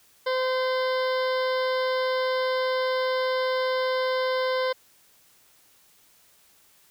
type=harmonic tone; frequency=515 Hz; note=C5; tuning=28 cents flat; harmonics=1 / 2 / 3 / 4 / 6 / 7 / 8 / 9 / 10; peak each=-24 / -30 / -34 / -36 / -40 / -41 / -42 / -43 / -44 dBFS; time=0.26-4.73 s; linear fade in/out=10 ms; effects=white hiss -59 dBFS RMS until 6.9 s